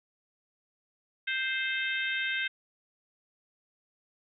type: harmonic tone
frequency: 523.3 Hz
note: C5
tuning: in tune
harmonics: 3 / 4 / 5 / 6 / 7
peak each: -32 / -34 / -36 / -38 / -39 dBFS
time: 1.27-2.48 s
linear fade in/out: 10 ms
effects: none